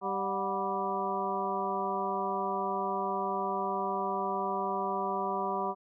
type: harmonic tone with a mistuned harmonic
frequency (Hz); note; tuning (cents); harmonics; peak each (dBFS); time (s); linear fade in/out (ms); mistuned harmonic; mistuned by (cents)
195.6; G3; -4; 1 / 2 / 3 / 4 / 5 / 6; -40 / -36 / -40 / -35 / -34 / -37; 0.01-5.75; 50; 4; -100
effects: none